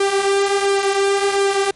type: tone with flanger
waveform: sawtooth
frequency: 396.2 Hz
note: G4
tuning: 18 cents sharp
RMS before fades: -17 dBFS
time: 0-1.71 s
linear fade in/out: 5 ms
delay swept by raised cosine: 1.4 to 6.6 ms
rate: 1.4 Hz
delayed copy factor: -0.55
effects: pink hiss -51 dBFS RMS until 1.75 s + MP3 48 kbps